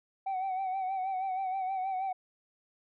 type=tone with vibrato; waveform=sine; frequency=759 Hz; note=F#5; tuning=44 cents sharp; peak=-28 dBFS; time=0.26-2.13 s; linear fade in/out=10 ms; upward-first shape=sine; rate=6.3 Hz; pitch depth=49 cents each way; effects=tanh soft clip ceiling -29 dBFS